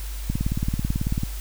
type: click train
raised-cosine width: 5 ms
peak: -11 dBFS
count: 18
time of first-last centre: 0.3-1.234 s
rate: 18.2 Hz
effects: added 50 Hz sine -29 dBFS peak until 1.4 s + white hiss -41 dBFS RMS until 1.4 s